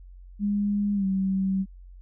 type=tone with pitch glide; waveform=sine; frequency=204.2 to 191.63 Hz; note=G#3 to G3; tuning=-29 to -39 cents; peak=-22 dBFS; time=0.39-1.66 s; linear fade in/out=50 ms; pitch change=-110 cents; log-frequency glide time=0.94-1.06 s; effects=added 45 Hz sine -43 dBFS peak until 2.01 s